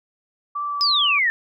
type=tone with vibrato; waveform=sine; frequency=1160 Hz; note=D6; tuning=22 cents flat; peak=-23 dBFS; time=0.55-1.19 s; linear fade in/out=10 ms; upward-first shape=triangle; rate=2.9 Hz; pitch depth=13 cents each way
type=exponential sweep; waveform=sine; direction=down; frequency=5150 to 1760 Hz; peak=-16 dBFS; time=0.81-1.3 s; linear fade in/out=0 ms
effects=none